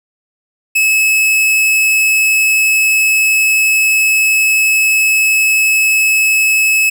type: tone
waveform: 45% pulse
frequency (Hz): 2589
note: E7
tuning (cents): -32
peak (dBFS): -9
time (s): 0.75-6.9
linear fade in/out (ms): 10
effects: none